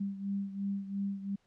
sine beating tone pair, 197.5 / 200.4 Hz, G3 / G3, +13 / +38 cents, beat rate 2.9 Hz, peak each -34 / -39 dBFS, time 0-1.36 s, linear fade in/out 10 ms, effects pink hiss -73 dBFS RMS until 1.46 s + low-pass 6000 Hz 12 dB/octave

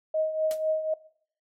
sine tone with tremolo, 628 Hz, D#5, 16 cents sharp, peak -21 dBFS, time 0.14-0.94 s, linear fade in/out 5 ms, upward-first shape triangle, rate 4 Hz, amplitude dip 75%
white noise with exponential decay, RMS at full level -35 dBFS, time 0.51-0.61 s, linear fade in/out 0 ms, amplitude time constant 21 ms
effects noise-tail reverb RT60 0.6 s tail -20 dB re dry + MP3 64 kbps

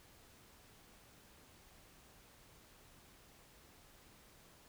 silence, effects pink hiss -63 dBFS RMS until 4.68 s

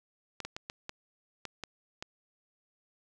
clicks, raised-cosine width 0.2 ms, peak -21 dBFS, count 8, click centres 0.403 / 0.45 / 0.565 / 0.699 / 0.894 / 1.453 / 1.637 / 2.025 s, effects none

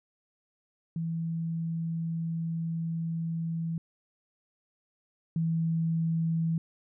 sine tone pair in turn, 164.81 / 163.86 Hz, E3 / E3, 0 / -10 cents, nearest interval unison, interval 10 cents, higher first, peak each -29 / -25 dBFS, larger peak second, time 0.96-3.78 / 5.36-6.58 s, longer first, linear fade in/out 2 ms, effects none

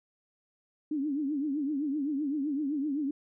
sine tone with vibrato, 288.5 Hz, D4, 31 cents flat, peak -28 dBFS, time 0.91-3.11 s, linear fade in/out 5 ms, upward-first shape triangle, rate 7.8 Hz, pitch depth 160 cents each way, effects none

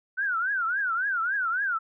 sine tone with vibrato, 1480 Hz, F#6, in tune, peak -24 dBFS, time 0.17-1.79 s, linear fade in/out 20 ms, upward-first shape triangle, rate 3.6 Hz, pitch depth 230 cents each way, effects none

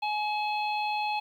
harmonic tone with a mistuned harmonic, 842 Hz, G#5, 24 cents sharp, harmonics 1 / 3 / 4 / 5, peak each -28 / -34 / -42 / -41 dBFS, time 0.02-1.2 s, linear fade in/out 10 ms, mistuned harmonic 3, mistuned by +31 cents, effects 10-bit

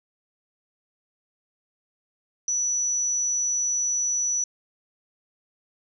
sine tone, 5920 Hz, F#8, in tune, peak -22 dBFS, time 2.48-4.44 s, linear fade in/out 2 ms, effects none

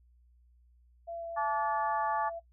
sine tone with vibrato, 674 Hz, E5, 38 cents sharp, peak -37 dBFS, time 1.07-2.4 s, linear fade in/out 20 ms, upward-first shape sine, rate 3.8 Hz, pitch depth 8 cents each way
harmonic tone, 288.7 Hz, D4, 30 cents flat, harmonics 3 / 4 / 5 / 6, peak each -31 / -33 / -45 / -40 dBFS, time 1.36-2.3 s, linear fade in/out 20 ms
effects noise-tail reverb RT60 0.1 s tail -17 dB re dry + added 60 Hz sine -60 dBFS peak until 2.52 s

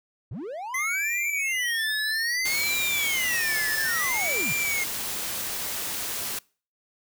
triangle linear two-way sweep, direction up then down, 83 to 4699 to 104.9 Hz, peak -30 dBFS, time 0.31-4.53 s, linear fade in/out 5 ms, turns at 2.39 s
square tone with vibrato, 2025 Hz, B6, 43 cents sharp, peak -26 dBFS, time 0.74-4.84 s, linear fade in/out 5 ms, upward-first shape sine, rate 0.6 Hz, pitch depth 280 cents each way
white noise, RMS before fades -31 dBFS, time 2.45-6.39 s, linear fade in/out 5 ms
effects noise-tail reverb RT60 0.4 s tail -25 dB re dry

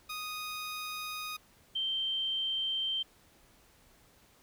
15% pulse / sine tone pair in turn, 1243 / 3132 Hz, D#6 / G7, -2 / -2 cents, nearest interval octave + major third, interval 1600 cents, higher second, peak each -31 / -30 dBFS, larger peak second, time 0.09-1.37 / 1.75-3.03 s, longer neither, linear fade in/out 10 ms, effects pink hiss -63 dBFS RMS until 4.42 s

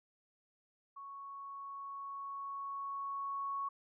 sine tone with level ramp, 1108.7 Hz, C#6, in tune, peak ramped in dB -46 to -35 dBFS, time 0.96-3.69 s, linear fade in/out 10 ms, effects none

